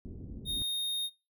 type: low-pass noise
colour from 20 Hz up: pink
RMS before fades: -43 dBFS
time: 0.05-0.62 s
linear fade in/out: 0 ms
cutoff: 330 Hz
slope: 24 dB/octave
type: tone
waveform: square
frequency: 3700 Hz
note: A#7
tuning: 14 cents flat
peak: -32 dBFS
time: 0.45-1.1 s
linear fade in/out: 50 ms
effects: noise-tail reverb RT60 0.3 s tail -25 dB re dry